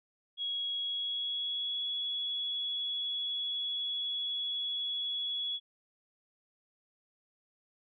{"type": "tone with pitch glide", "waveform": "sine", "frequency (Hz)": [3322, 3372], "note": ["G#7", "G#7"], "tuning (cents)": [0, 26], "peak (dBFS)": -32, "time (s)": [0.37, 5.6], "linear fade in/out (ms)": 50, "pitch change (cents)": 26, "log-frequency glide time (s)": [0.75, 1.87], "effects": []}